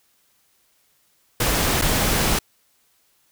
pink noise with dropouts, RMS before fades -20 dBFS, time 1.4-2.39 s, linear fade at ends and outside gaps 5 ms, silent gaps 1.815-1.82 s, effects white hiss -63 dBFS RMS until 3.31 s

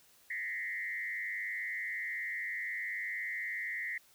sine tone with frequency modulation, 1975.5 Hz, B6, in tune, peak -35 dBFS, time 0.3-3.98 s, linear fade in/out 5 ms, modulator 99.4 Hz, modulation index 1.6, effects white hiss -64 dBFS RMS until 4.14 s

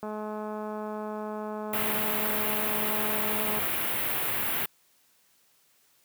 click train, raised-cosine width 1 ms, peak -23 dBFS, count 759, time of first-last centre 0.03-3.589 s, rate 213 Hz
white band-stop noise, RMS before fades -29 dBFS, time 1.73-4.66 s, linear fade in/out 5 ms, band 3000 to 12000 Hz, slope 24 dB/octave
effects white hiss -65 dBFS RMS until 6.04 s + high-pass 80 Hz 12 dB/octave

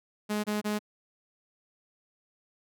sawtooth tone bursts, 210 Hz, G#3, 19 cents sharp, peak -24 dBFS, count 3, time 0.29-0.792 s, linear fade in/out 20 ms, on 150 ms, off 26 ms, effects none

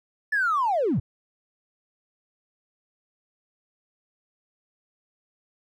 triangle linear sweep, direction down, 1762 to 82.7 Hz, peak -17 dBFS, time 0.32-1 s, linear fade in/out 10 ms, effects tanh soft clip ceiling -18 dBFS

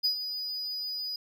triangle tone with ADSR envelope, 4947 Hz, D#8, 11 cents flat, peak -21 dBFS, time 0.03-1.16 s, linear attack 20 ms, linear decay 100 ms, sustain -10 dB, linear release 4 ms, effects none

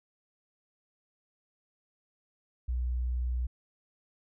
sine tone, 61.5 Hz, B1, 7 cents flat, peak -28 dBFS, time 2.68-3.47 s, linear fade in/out 10 ms, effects none

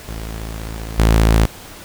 sawtooth tone with level steps, 55 Hz, A1, in tune, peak -22 / -6 dBFS, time 0.08-1.46 s, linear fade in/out 10 ms, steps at 0.98 s, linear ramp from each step 10 ms, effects pink hiss -37 dBFS RMS until 1.84 s

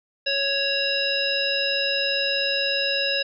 harmonic tone with a mistuned harmonic, 554.4 Hz, C#5, in tune, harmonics 1 / 3 / 5 / 7 / 9, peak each -28 / -29 / -26 / -27 / -28 dBFS, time 0.26-3.23 s, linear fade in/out 10 ms, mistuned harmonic 9, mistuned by +25 cents, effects none

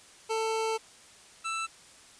25% pulse tone pair in turn, 444.5 / 1326.2 Hz, A4 / E6, +18 / +10 cents, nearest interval octave + perfect fifth, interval 1892 cents, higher second, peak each -24 / -27 dBFS, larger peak first, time 0.29-0.78 / 1.44-1.67 s, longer first, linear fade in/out 20 ms, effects white hiss -54 dBFS RMS until 2.19 s + resampled to 22050 Hz

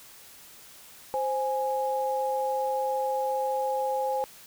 sine tone pair together, 523.2 / 830.6 Hz, C5 / G#5, 0 / 0 cents, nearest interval minor sixth, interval 800 cents, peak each -28 dBFS, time 1.14-4.24 s, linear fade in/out 0 ms, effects white hiss -50 dBFS RMS until 4.46 s

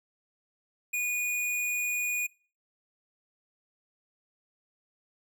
square tone, 2456 Hz, D#7, 23 cents flat, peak -28 dBFS, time 0.93-2.27 s, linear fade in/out 10 ms, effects noise-tail reverb RT60 0.4 s tail -22 dB re dry

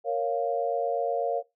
sine chord, Bb minor, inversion none, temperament equal, 466.2 / 554.4 / 698.5 Hz, Bb4 / Db5 / F5, 0 / 0 / 0 cents, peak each -29 dBFS, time 0.04-1.43 s, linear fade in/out 50 ms, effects noise-tail reverb RT60 0.2 s tail -20 dB re dry

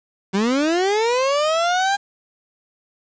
30% pulse linear sweep, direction up, 185 to 810 Hz, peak -14 dBFS, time 0.33-1.97 s, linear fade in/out 20 ms, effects resampled to 16000 Hz + 7-bit

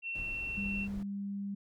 sine tone with vibrato, 2710 Hz, E7, 47 cents sharp, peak -35 dBFS, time 0.02-0.88 s, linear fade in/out 50 ms, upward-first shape triangle, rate 20 Hz, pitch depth 11 cents each way
brown noise, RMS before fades -45 dBFS, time 0.15-1.03 s, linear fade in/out 2 ms
sine tone, 199.6 Hz, G3, 32 cents sharp, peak -35 dBFS, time 0.57-1.55 s, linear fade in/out 10 ms
effects none

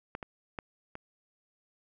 clicks, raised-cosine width 0.5 ms, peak -21 / -24 / -21 / -26 dBFS, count 4, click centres 0.151 / 0.228 / 0.588 / 0.954 s, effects none

